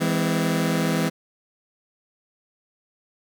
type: chord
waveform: sawtooth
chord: E augmented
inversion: none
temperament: just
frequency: 164.81 / 206 / 257.5 Hz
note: E3 / G#3 / B#3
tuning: 0 / -14 / -28 cents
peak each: -19 / -22 / -22 dBFS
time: 0-1.1 s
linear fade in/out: 20 ms
effects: none